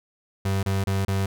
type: tone bursts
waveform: 35% pulse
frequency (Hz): 97.1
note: G2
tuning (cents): -16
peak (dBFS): -20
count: 4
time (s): 0.45-1.26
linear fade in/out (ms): 5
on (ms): 180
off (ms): 30
effects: none